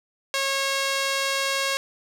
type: tone with band-pass filter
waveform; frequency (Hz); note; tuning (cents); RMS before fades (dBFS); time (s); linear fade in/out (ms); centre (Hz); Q
sawtooth; 546; C#5; -26; -25; 0.34-1.77; 0; 3900; 0.59
effects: none